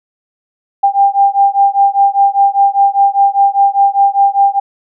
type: beating tone pair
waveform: sine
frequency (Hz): 793 / 798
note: G5 / G5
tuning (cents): +20 / +31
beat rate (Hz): 5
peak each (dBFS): -10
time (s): 0.83-4.6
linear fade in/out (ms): 10
effects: none